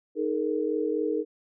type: chord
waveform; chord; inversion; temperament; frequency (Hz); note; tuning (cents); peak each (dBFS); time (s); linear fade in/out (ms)
sine; D# suspended fourth; none; equal with one note detuned; 311.1 / 422.3 / 466.2; D#4 / G#4 / A#4; 0 / +29 / 0; -29; 0.15-1.25; 50
effects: none